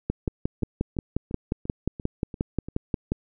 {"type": "two click trains", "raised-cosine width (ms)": 3, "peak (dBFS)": [-23, -11], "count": [8, 18], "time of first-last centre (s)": [[0.28, 2.685], [0.1, 3.12]], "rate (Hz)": [2.91, 5.63], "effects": []}